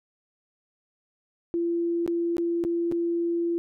sine tone with dropouts, 340.4 Hz, F4, 44 cents flat, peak -23 dBFS, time 1.54-3.58 s, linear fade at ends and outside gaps 0 ms, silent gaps 2.063-2.077 / 2.368-2.382 / 2.639-2.649 / 2.915-2.922 s, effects none

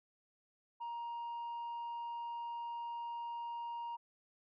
sine tone, 940 Hz, A#5, 14 cents sharp, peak -37 dBFS, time 0.8-3.97 s, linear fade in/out 20 ms, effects tanh soft clip ceiling -39 dBFS

